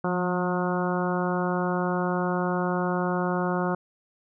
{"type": "harmonic tone with a mistuned harmonic", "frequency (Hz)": 180, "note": "F#3", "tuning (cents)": -47, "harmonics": [1, 2, 3, 4, 5, 6, 7, 8], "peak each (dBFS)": [-27, -30, -32, -33, -34, -35, -35, -36], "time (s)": [0.04, 3.75], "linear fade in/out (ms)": 5, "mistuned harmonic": 1, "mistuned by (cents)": -33, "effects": []}